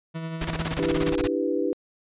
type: tone with tremolo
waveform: 40% pulse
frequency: 162.8 Hz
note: E3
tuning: 21 cents flat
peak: -28 dBFS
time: 0.14-1.14 s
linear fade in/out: 20 ms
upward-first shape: sine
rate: 11 Hz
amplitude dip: 35%
type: noise bursts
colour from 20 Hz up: pink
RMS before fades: -28 dBFS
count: 15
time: 0.41-1.275 s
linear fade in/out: 5 ms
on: 39 ms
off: 20 ms
type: chord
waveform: sine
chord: E minor seventh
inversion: third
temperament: equal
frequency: 293.7 / 329.6 / 392 / 493.9 Hz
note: D4 / E4 / G4 / B4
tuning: 0 / 0 / 0 / 0 cents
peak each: -28 dBFS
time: 0.79-1.73 s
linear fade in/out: 0 ms
effects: resampled to 8000 Hz